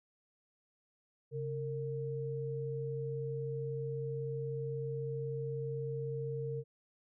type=tone pair together; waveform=sine; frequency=136.1 / 458.1 Hz; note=C#3 / A#4; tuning=-31 / -30 cents; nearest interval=octave + major sixth; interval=2101 cents; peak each=-38 / -38 dBFS; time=1.31-6.64 s; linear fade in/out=50 ms; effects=none